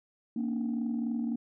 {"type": "tone cluster", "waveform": "sine", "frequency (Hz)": [232.7, 272.3, 296.2], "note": ["A#3", "C#4", "D4"], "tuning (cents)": [-3, -31, 15], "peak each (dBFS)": [-29, -37, -36], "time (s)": [0.36, 1.36], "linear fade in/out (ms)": 5, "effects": ["tanh soft clip ceiling -24 dBFS"]}